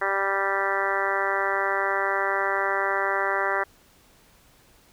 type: harmonic tone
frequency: 196 Hz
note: G3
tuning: in tune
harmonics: 2 / 3 / 4 / 5 / 6 / 7 / 8 / 9 / 10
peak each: -31 / -31 / -31 / -31 / -31 / -31 / -31 / -31 / -31 dBFS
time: 0.01-3.64 s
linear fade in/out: 10 ms
effects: pink hiss -57 dBFS RMS until 4.92 s